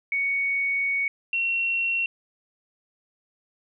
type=tone pair in turn; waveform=sine; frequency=2229 / 2728 Hz; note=C#7 / F7; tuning=+9 / -41 cents; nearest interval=minor third; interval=350 cents; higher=second; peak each=-22 dBFS; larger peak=neither; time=0.12-1.08 / 1.33-2.06 s; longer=first; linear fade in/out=2 ms; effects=none